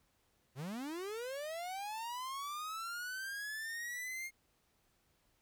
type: linear sweep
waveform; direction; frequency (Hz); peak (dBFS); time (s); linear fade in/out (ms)
45% pulse; up; 120 to 2144; -40; 0.55-4.31; 50
effects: pink hiss -75 dBFS RMS until 5.41 s